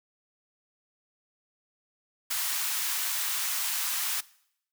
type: high-pass noise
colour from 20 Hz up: white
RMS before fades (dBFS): -30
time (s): 2.3-4.21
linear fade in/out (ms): 10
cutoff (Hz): 910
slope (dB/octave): 24
effects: noise-tail reverb RT60 0.7 s tail -21 dB re dry